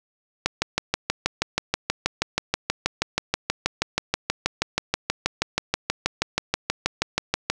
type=click train; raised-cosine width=0.2 ms; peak=-3 dBFS; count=45; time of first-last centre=0.46-7.5 s; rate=6.25 Hz; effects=none